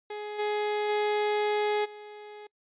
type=tone with level steps; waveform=30% pulse; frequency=418.9 Hz; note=G#4; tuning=15 cents sharp; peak=-32 / -24 / -22 / -40 dBFS; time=0.1-2.47 s; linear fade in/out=5 ms; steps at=0.38 / 0.88 / 1.84 s; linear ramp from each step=20 ms; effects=noise-tail reverb RT60 0.1 s tail -26 dB re dry + resampled to 8000 Hz